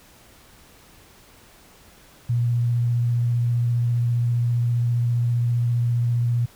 sine tone with vibrato, 119.5 Hz, A#2, 43 cents sharp, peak -18 dBFS, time 2.29-6.46 s, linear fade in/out 10 ms, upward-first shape sine, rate 15 Hz, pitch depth 13 cents each way, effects pink hiss -51 dBFS RMS until 6.55 s

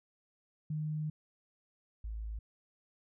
sine tone pair in turn, 153.4 / 54.24 Hz, D#3 / A1, -24 / -24 cents, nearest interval octave + tritone, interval 1800 cents, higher first, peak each -33 / -37 dBFS, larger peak first, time 0.7-1.1 / 2.04-2.39 s, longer first, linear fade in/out 5 ms, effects none

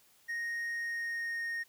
triangle tone with pitch glide, 1864.7 to 1852.9 Hz, A#6 to A#6, 0 to -11 cents, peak -32 dBFS, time 0.28-1.64 s, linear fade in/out 20 ms, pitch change -11 cents, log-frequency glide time 0.72-1.43 s, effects white hiss -65 dBFS RMS until 1.68 s

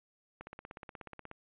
click train, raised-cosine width 0.5 ms, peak -30 dBFS, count 16, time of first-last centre 0.41-1.314 s, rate 16.6 Hz, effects resampled to 8000 Hz

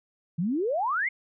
sine exponential sweep, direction up, 155.56 to 2217 Hz, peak -24 dBFS, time 0.38-1.09 s, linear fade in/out 10 ms, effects none

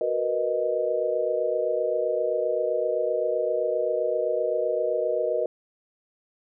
sine chord, B major seventh, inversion second, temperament equal, 370 / 466.2 / 493.9 / 622.3 Hz, F#4 / A#4 / B4 / D#5, 0 / 0 / 0 / 0 cents, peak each -32 / -28 / -28 / -26 dBFS, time 0.01-5.46 s, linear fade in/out 2 ms, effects none

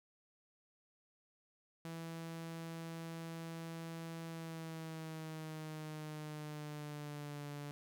sawtooth tone with pitch glide, 164.81 to 145.14 Hz, E3 to D3, 0 to -20 cents, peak -40 dBFS, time 1.85-7.71 s, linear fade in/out 0 ms, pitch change -220 cents, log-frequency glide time 4.26-7.47 s, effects none

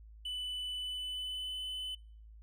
triangle tone with pitch glide, 2989 to 3018 Hz, F#7 to F#7, +17 to +34 cents, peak -35 dBFS, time 0.25-1.95 s, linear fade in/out 5 ms, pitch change +17 cents, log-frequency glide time 0.74-1.6 s, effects noise-tail reverb RT60 0.5 s tail -24 dB re dry + added 54 Hz sine -51 dBFS peak until 2.42 s

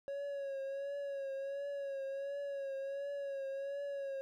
triangle tone with vibrato, 554 Hz, C#5, 1 cent flat, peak -36 dBFS, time 0.08-4.21 s, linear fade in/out 0 ms, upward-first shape triangle, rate 1.4 Hz, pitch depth 48 cents each way, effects none

